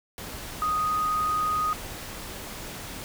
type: tone in noise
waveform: sine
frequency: 1244.5 Hz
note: D#6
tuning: in tune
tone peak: -23 dBFS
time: 0.62-1.73 s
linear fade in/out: 0 ms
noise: pink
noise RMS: -38 dBFS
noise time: 0.18-3.04 s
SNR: +12 dB
effects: none